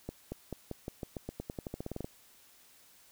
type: accelerating click train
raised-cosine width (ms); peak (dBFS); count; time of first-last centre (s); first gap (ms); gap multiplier
2; -24; 19; 0.09-2.045; 230; 0.9
effects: white hiss -61 dBFS RMS until 3.11 s